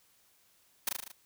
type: noise with echo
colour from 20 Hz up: white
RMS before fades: -29 dBFS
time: 0.87-0.89 s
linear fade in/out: 5 ms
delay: 38 ms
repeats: 6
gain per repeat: -3 dB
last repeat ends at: 1.118 s
effects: white hiss -67 dBFS RMS until 1.25 s